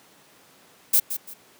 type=noise with echo; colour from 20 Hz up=violet; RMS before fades=-17 dBFS; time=0.93-1 s; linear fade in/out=10 ms; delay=170 ms; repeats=2; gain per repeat=-11 dB; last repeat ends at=1.34 s; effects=pink hiss -54 dBFS RMS until 1.59 s + high-pass 200 Hz 12 dB/octave